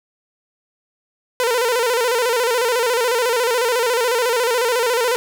sawtooth tone with vibrato, 480 Hz, B4, 49 cents flat, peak -12 dBFS, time 1.4-5.16 s, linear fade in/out 0 ms, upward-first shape square, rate 14 Hz, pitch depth 82 cents each way, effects none

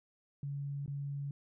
sine tone with dropouts, 141.3 Hz, C#3, 34 cents sharp, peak -36 dBFS, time 0.43-1.31 s, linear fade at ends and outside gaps 2 ms, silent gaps 0.861-0.878 s, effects none

